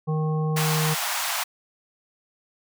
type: harmonic tone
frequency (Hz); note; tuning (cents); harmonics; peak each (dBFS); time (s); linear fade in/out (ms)
155.56; D#3; 0; 1 / 3 / 5 / 7; -22 / -31 / -36 / -37; 0.07-0.95; 20
type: high-pass noise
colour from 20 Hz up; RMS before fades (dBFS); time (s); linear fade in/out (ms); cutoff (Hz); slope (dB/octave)
pink; -27; 0.56-1.44; 10; 680; 48
effects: none